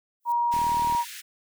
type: noise with exponential growth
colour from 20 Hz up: violet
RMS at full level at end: -41 dBFS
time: 0.2-0.32 s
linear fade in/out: 0 ms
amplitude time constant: 24 ms
type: tone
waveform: sine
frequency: 949 Hz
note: A#5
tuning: 31 cents sharp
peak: -21 dBFS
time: 0.25-1.05 s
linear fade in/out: 50 ms
type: high-pass noise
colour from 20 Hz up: pink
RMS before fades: -40 dBFS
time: 0.51-1.22 s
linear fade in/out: 20 ms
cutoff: 1600 Hz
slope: 48 dB/octave
type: click train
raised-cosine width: 3 ms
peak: -26 dBFS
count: 17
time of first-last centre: 0.54-0.949 s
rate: 39.1 Hz
effects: none